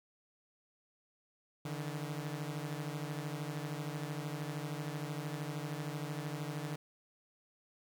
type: beating tone pair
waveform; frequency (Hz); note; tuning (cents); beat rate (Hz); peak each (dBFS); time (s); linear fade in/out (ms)
sawtooth; 145.3 / 158.3; D3 / D#3; -18 / +30; 13; -36 / -38; 1.65-6.76; 5
effects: 12-bit